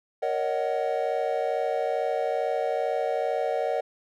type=chord; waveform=triangle; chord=D# minor seventh; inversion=second; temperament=just; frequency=466.7 / 560 / 622.3 / 746.7 Hz; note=A#4 / C#5 / D#5 / F#5; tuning=+2 / +18 / 0 / +16 cents; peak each=-28 dBFS; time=0.22-3.81 s; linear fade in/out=10 ms; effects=none